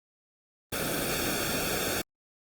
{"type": "noise with comb filter", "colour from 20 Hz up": "pink", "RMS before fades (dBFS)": -30, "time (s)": [0.72, 2.02], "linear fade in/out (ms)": 10, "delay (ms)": 1, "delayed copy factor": -0.8, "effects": ["Opus 32 kbps"]}